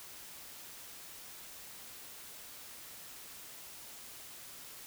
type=silence; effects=white hiss -50 dBFS RMS until 4.86 s